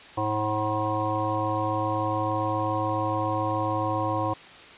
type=harmonic tone; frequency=107.1 Hz; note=A2; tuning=46 cents flat; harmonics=1 / 3 / 5 / 7 / 9 / 10; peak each=-31 / -31 / -31 / -31 / -31 / -31 dBFS; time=0.17-4.34 s; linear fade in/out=10 ms; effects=white hiss -46 dBFS RMS until 4.77 s + resampled to 8000 Hz